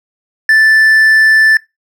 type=tone; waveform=triangle; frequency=1760 Hz; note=A6; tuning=in tune; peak=-3 dBFS; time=0.49-1.57 s; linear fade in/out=2 ms; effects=noise-tail reverb RT60 0.2 s tail -21 dB re dry